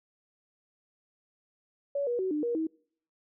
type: tone with pitch steps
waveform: sine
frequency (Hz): 565 / 481.7 / 376 / 300.3 / 474.8 / 320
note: C#5 / B4 / F#4 / D4 / A#4 / D#4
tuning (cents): +33 / -43 / +28 / +39 / +32 / +49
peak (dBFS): -27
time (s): 1.95-2.67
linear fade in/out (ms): 5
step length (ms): 120
effects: noise-tail reverb RT60 0.6 s tail -26 dB re dry